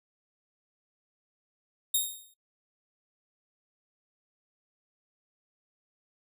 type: tone with exponential decay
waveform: 10% pulse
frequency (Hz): 3711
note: A#7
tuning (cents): -9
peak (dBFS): -14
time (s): 1.94-2.34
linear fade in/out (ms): 5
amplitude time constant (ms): 85
effects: noise-tail reverb RT60 0.1 s tail -21 dB re dry